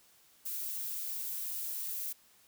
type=noise; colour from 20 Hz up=violet; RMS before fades=-38 dBFS; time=0.45-2.13 s; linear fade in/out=10 ms; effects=white hiss -64 dBFS RMS until 2.47 s